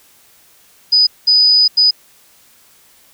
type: tone bursts at uneven times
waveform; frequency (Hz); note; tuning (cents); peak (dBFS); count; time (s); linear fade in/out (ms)
sine; 4978; D#8; 0; -7; 3; 0.92-1.07 / 1.27-1.68 / 1.77-1.91; 10
effects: white hiss -49 dBFS RMS until 3.13 s